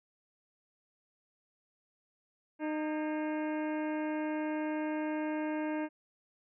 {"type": "harmonic tone with a mistuned harmonic", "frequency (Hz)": 306.5, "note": "D#4", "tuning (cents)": -26, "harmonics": [1, 2, 3, 4, 5, 6, 7, 8, 9], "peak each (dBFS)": [-33, -39, -42, -54, -46, -55, -50, -54, -56], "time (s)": [2.59, 5.89], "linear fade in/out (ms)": 50, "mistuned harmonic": 5, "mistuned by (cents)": 70, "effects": []}